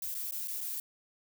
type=noise with dropouts; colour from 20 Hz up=violet; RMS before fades=-37 dBFS; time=0.02-0.8 s; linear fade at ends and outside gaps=2 ms; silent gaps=0.144-0.149 / 0.311-0.321 / 0.475-0.481 / 0.607-0.611 s; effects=none